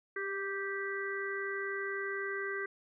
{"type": "harmonic tone with a mistuned harmonic", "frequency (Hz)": 392, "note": "G4", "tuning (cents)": 0, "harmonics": [1, 3, 4, 5], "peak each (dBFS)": [-38, -44, -39, -40], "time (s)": [0.16, 2.66], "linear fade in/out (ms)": 5, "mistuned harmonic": 1, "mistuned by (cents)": 15, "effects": []}